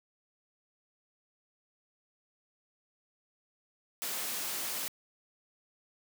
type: noise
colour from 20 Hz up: white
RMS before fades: -36 dBFS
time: 4.02-4.88 s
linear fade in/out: 0 ms
effects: high-pass 200 Hz 12 dB/octave